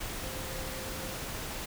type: tone in noise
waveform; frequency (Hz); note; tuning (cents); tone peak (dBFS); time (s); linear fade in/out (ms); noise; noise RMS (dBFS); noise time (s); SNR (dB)
sine; 523.3; C5; 0; -45; 0.23-1.15; 10; pink; -38; 0-1.66; -10
effects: none